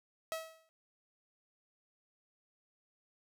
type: tone with exponential decay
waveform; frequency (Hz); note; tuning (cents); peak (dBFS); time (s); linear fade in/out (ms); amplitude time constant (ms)
sawtooth; 645; E5; -38; -30; 0.32-0.69; 0; 79
effects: none